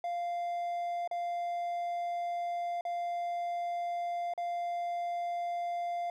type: tone with dropouts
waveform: triangle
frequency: 696 Hz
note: F5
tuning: 6 cents flat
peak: -30 dBFS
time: 0.04-6.1 s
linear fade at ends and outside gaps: 2 ms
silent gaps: 1.076-1.112 / 2.81-2.851 / 4.337-4.377 s
effects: none